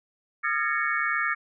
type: tone cluster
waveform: sine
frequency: 1217 / 1366 / 1683 / 1825 / 2220 Hz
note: D#6 / F6 / G#6 / A#6 / C#7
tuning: -39 / -39 / +23 / -37 / +2 cents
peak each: -30 dBFS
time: 0.43-1.35 s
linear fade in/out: 20 ms
effects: none